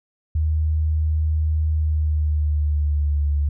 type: tone with pitch glide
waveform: sine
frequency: 77.78 to 72.57 Hz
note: D#2 to D2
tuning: 0 to -20 cents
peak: -17 dBFS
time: 0.35-3.49 s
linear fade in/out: 5 ms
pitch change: -120 cents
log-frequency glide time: 1.72-3.27 s
effects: none